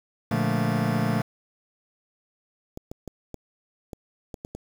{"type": "chord", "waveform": "sawtooth", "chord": "Bb major seventh", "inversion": "none", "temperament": "just", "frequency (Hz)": [116.54, 145.68, 174.81, 218.5], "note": ["Bb2", "D3", "F3", "A3"], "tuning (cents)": [0, -14, 2, -12], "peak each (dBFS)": [-23, -24, -24, -22], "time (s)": [0.31, 1.22], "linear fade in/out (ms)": 5}
{"type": "clicks", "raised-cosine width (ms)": 2, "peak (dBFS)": -22, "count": 8, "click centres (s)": [2.774, 2.915, 3.077, 3.343, 3.932, 4.342, 4.449, 4.55]}
{"effects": ["low-pass 2000 Hz 12 dB/octave", "7-bit"]}